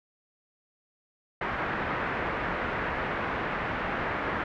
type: low-pass noise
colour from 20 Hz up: white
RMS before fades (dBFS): -31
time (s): 1.41-4.44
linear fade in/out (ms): 5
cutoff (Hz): 1900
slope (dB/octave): 24
effects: none